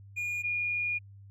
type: tone pair in turn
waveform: triangle / sine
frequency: 2433 / 2433 Hz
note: D#7 / D#7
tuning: -39 / -39 cents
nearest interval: unison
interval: 0 cents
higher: neither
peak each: -29 / -28 dBFS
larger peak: second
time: 0.16-0.43 / 0.43-0.99 s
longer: second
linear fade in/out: 20 ms
effects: added 99 Hz sine -48 dBFS peak until 1.3 s